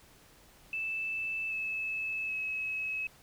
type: tone with pitch steps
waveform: sine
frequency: 2637 / 2604 / 2571 Hz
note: E7 / E7 / E7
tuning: 0 / -22 / -44 cents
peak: -32 dBFS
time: 0.73-3.07 s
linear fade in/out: 2 ms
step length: 780 ms
effects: pink hiss -59 dBFS RMS until 3.22 s